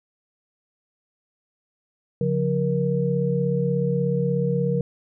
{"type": "tone cluster", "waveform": "sine", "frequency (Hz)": [141.4, 178, 472.4], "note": ["C#3", "F3", "A#4"], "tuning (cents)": [35, 33, 23], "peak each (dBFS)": -24, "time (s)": [2.21, 4.81], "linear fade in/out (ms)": 2, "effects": []}